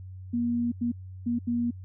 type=tone bursts at uneven times; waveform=sine; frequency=238 Hz; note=A#3; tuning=36 cents sharp; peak=-24 dBFS; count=4; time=0.33-0.72 / 0.81-0.92 / 1.26-1.39 / 1.47-1.71 s; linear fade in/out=10 ms; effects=added 93 Hz sine -39 dBFS peak until 1.84 s